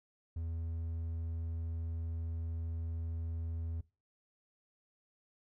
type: tone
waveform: triangle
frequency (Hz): 82.41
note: E2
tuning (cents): 0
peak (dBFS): -34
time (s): 0.36-3.81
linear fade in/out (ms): 5
effects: noise-tail reverb RT60 0.3 s tail -21 dB re dry